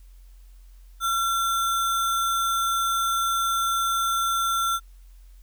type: tone with sample-and-hold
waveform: sine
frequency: 1361 Hz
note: F6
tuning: 45 cents flat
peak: -21 dBFS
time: 1-4.8 s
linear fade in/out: 50 ms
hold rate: 4900 Hz
effects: added 44 Hz sine -45 dBFS peak until 5.42 s + white hiss -64 dBFS RMS until 5.42 s